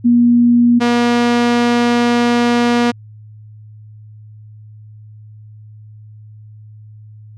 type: tone pair in turn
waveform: sine / sawtooth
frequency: 239.3 / 239.3 Hz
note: A#3 / A#3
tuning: +46 / +46 cents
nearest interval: unison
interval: 0 cents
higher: neither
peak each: -7 dBFS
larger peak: neither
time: 0.04-0.8 / 0.8-2.92 s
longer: second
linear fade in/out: 20 ms
effects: added 107 Hz sine -35 dBFS peak until 7.37 s + low-pass 5000 Hz 12 dB/octave